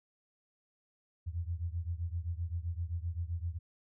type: beating tone pair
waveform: sine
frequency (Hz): 82.41 / 90.11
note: E2 / F#2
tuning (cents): 0 / -45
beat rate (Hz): 7.7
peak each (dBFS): -36 / -38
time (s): 1.26-3.59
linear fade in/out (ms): 20
effects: none